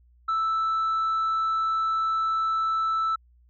sine tone, 1318.5 Hz, E6, in tune, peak -20 dBFS, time 0.28-3.16 s, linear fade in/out 10 ms, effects tanh soft clip ceiling -21 dBFS + added 60 Hz sine -55 dBFS peak until 3.49 s

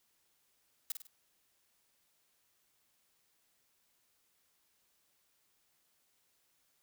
blue noise with echo, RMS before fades -36 dBFS, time 0.9-0.92 s, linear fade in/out 2 ms, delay 50 ms, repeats 3, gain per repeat -7 dB, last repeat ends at 1.07 s, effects white hiss -75 dBFS RMS until 6.82 s

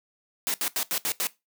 white noise bursts at uneven times, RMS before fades -27 dBFS, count 6, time 0.47-0.54 / 0.61-0.68 / 0.76-0.83 / 0.91-0.98 / 1.05-1.12 / 1.2-1.27 s, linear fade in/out 0 ms, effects noise-tail reverb RT60 0.2 s tail -18 dB re dry + high-pass 200 Hz 12 dB/octave

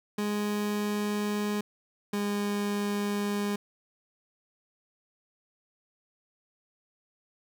30% pulse tone pair in turn, 207.7 / 204.5 Hz, G#3 / G#3, 0 / -26 cents, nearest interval unison, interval 26 cents, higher first, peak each -25 dBFS, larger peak neither, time 0.18-1.61 / 2.13-3.56 s, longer neither, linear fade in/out 5 ms, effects none

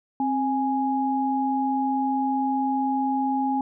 sine tone pair together, 264.9 / 830.1 Hz, C4 / G#5, +22 / -1 cents, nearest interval octave + minor sixth, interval 1977 cents, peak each -24 / -24 dBFS, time 0.2-3.61 s, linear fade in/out 2 ms, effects none

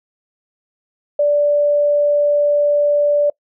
sine tone, 584 Hz, D5, 10 cents flat, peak -11 dBFS, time 1.19-3.3 s, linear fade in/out 5 ms, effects noise-tail reverb RT60 0.1 s tail -24 dB re dry

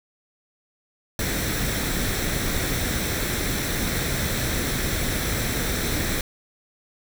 pink noise with comb filter, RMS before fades -25 dBFS, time 1.19-6.21 s, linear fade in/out 2 ms, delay 0.52 ms, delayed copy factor +0.5, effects none

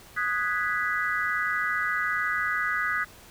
sine chord, G# minor seventh, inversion second, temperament equal, 1244.5 / 1480 / 1661.2 / 1975.5 Hz, D#6 / F#6 / G#6 / B6, 0 / 0 / 0 / 0 cents, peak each -30 dBFS, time 0.16-3.05 s, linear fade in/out 20 ms, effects pink hiss -50 dBFS RMS until 3.3 s

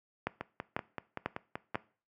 two click trains, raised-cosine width 0.5 ms, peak -21 / -16 dBFS, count 8 / 4, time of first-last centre 0.41-1.746 / 0.27-1.755 s, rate 5.24 / 2.02 Hz, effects noise-tail reverb RT60 0.4 s tail -20 dB re dry + high-pass 100 Hz 12 dB/octave

